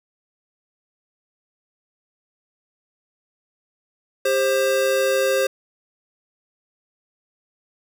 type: tone pair together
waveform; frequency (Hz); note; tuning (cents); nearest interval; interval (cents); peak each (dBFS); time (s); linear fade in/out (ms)
square; 397.1 / 530; G4 / C5; +22 / +22; perfect fourth; 500; -24 / -19; 4.25-5.47; 5
effects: none